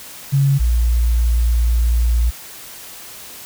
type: tone pair in turn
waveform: sine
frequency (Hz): 138.59 / 58.37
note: C#3 / A#1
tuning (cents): 0 / +3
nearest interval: octave + minor third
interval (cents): 1497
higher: first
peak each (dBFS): -11 / -12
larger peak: first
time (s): 0.32-0.59 / 0.59-2.31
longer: second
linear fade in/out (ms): 20
effects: white hiss -36 dBFS RMS until 3.45 s